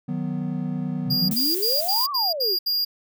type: chord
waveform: triangle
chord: B major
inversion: first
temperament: equal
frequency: 155.56 / 185 / 246.9 Hz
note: D#3 / F#3 / B3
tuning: 0 / 0 / 0 cents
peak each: -27 dBFS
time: 0.08-1.34 s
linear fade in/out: 10 ms
type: exponential two-way sweep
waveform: sine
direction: up then down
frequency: 116.54 to 1193 to 339.6 Hz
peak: -26 dBFS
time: 1.05-2.57 s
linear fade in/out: 50 ms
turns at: 2.1 s
type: tone bursts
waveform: square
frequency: 4826 Hz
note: D8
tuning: 46 cents sharp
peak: -21 dBFS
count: 7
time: 1.1-2.85 s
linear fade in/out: 10 ms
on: 190 ms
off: 70 ms
type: noise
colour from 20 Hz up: violet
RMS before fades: -28 dBFS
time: 1.31-2.06 s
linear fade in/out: 2 ms
effects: none